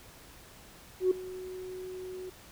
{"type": "tone with ADSR envelope", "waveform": "sine", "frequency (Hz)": 370, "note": "F#4", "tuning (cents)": 0, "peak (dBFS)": -19, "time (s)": [1, 2.3], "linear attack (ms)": 110, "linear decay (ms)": 6, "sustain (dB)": -19, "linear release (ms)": 8, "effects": ["tanh soft clip ceiling -17 dBFS", "pink hiss -53 dBFS RMS until 2.51 s"]}